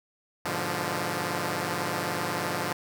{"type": "chord", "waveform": "5% pulse", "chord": "G# diminished seventh", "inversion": "none", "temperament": "equal with one note detuned", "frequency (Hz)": [102.57, 123.47, 146.83, 174.61], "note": ["G#2", "B2", "D3", "F3"], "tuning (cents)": [-21, 0, 0, 0], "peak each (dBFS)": [-24, -26, -22, -20], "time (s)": [0.45, 2.73], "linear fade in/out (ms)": 5, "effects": []}